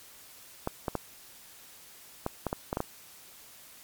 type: clicks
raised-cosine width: 1 ms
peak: -15 dBFS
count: 9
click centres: 0.674 / 0.882 / 0.953 / 2.264 / 2.467 / 2.529 / 2.729 / 2.771 / 2.804 s
effects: white hiss -52 dBFS RMS until 3.83 s + MP3 96 kbps